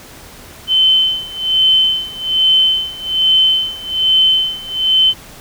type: tone with tremolo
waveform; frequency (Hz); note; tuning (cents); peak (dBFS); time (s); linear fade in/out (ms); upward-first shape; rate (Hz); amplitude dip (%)
sine; 3067; G7; -38; -7; 0.67-5.14; 50; sine; 1.2; 90
effects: pink hiss -37 dBFS RMS until 5.4 s